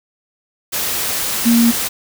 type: tone in noise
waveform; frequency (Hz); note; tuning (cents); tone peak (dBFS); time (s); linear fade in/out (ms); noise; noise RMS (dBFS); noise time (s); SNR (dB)
sine; 233.7; A#3; +5; -9; 1.45-1.72; 20; white; -20; 0.72-1.89; +8
effects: none